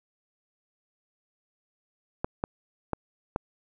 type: clicks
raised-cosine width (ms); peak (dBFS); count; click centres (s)
1; -13; 4; 2.245 / 2.439 / 2.933 / 3.361
effects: none